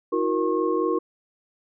sine tone cluster, 321 / 365.3 / 469.4 / 1083 Hz, E4 / F#4 / A#4 / C#6, -46 / -22 / +12 / -41 cents, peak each -26 / -25 / -25 / -29 dBFS, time 0.12-0.99 s, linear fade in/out 10 ms, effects none

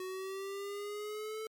square linear sweep, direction up, 370 to 440 Hz, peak -39 dBFS, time 0-1.47 s, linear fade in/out 2 ms, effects MP3 96 kbps

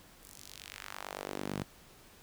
sawtooth tone with high-pass filter sweep, 49 Hz, G1, in tune, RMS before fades -43 dBFS, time 0.22-1.64 s, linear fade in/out 20 ms, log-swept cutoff 10000 to 140 Hz, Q 1.3, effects pink hiss -58 dBFS RMS until 2.22 s

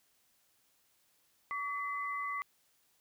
sine tone pair together, 1137.1 / 2026 Hz, C#6 / B6, +44 / +44 cents, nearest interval minor seventh, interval 1000 cents, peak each -36 / -39 dBFS, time 1.51-2.42 s, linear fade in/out 0 ms, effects white hiss -72 dBFS RMS until 3 s

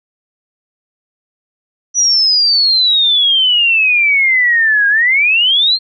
sine exponential two-way sweep, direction down then up, 5920 to 1618 to 4266 Hz, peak -8 dBFS, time 1.94-5.79 s, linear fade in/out 50 ms, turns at 4.88 s, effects none

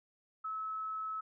sine tone, 1296 Hz, E6, 30 cents flat, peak -36 dBFS, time 0.44-1.21 s, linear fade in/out 10 ms, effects none

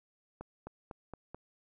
accelerating click train, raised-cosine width 1 ms, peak -29 dBFS, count 5, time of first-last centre 0.41-1.346 s, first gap 260 ms, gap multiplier 0.93, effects none

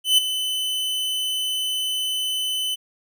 45% pulse tone with ADSR envelope, 3024 Hz, F#7, 37 cents sharp, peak -11 dBFS, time 0.04-2.76 s, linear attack 140 ms, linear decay 9 ms, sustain -11 dB, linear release 23 ms, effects none

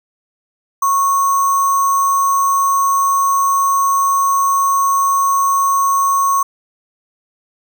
sine tone with sample-and-hold, 1101 Hz, C#6, 12 cents flat, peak -11 dBFS, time 0.82-6.43 s, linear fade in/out 5 ms, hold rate 7350 Hz, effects none

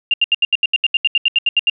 sine tone bursts, 2794 Hz, F7, in tune, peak -10 dBFS, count 16, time 0.11-1.698 s, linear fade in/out 2 ms, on 28 ms, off 76 ms, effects none

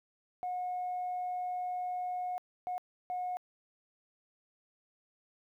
sine tone bursts at uneven times, 725 Hz, F#5, 35 cents flat, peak -32 dBFS, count 3, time 0.43-2.38 / 2.67-2.78 / 3.1-3.37 s, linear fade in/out 0 ms, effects tanh soft clip ceiling -30 dBFS + 12-bit

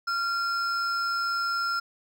triangle tone pair together, 1381 / 5214 Hz, F6 / E8, -20 / -20 cents, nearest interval octave + major seventh, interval 2300 cents, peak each -23 / -31 dBFS, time 0.07-1.8 s, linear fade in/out 10 ms, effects tanh soft clip ceiling -20 dBFS

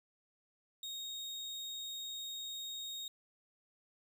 35% pulse tone, 3729 Hz, A#7, in tune, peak -39 dBFS, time 0.83-3.08 s, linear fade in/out 2 ms, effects none

